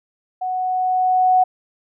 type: tone with level ramp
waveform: sine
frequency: 740 Hz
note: F#5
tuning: in tune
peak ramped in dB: -21 to -10 dBFS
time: 0.41-1.44 s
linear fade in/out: 10 ms
effects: none